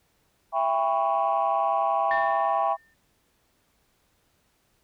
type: chord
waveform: sine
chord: C# half-diminished seventh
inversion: first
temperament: just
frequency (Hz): 665.2 / 798.3 / 997.9 / 1108.7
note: E5 / G5 / B5 / C#6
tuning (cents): +16 / +31 / +18 / 0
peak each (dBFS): -26 / -24 / -29 / -27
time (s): 0.52-2.77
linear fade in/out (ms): 50
type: tone with exponential decay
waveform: sine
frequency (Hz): 1800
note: A6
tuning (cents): +39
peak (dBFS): -23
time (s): 2.11-2.94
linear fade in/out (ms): 1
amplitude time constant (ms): 180
effects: tanh soft clip ceiling -14 dBFS + pink hiss -68 dBFS RMS until 4.83 s